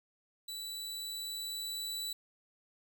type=tone with level ramp; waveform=sawtooth; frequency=3952 Hz; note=B7; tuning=in tune; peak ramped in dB=-37 to -33 dBFS; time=0.48-2.13 s; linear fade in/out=5 ms; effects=none